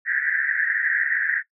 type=band-pass noise; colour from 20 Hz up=white; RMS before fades=-23 dBFS; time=0.05-1.43 s; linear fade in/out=50 ms; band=1600 to 1900 Hz; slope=96 dB/octave; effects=noise-tail reverb RT60 0.1 s tail -18 dB re dry